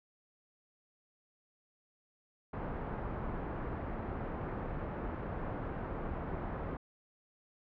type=low-pass noise; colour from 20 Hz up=pink; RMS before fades=-39 dBFS; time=2.53-6.77 s; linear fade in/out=5 ms; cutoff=1300 Hz; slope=12 dB/octave; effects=low-pass 2000 Hz 12 dB/octave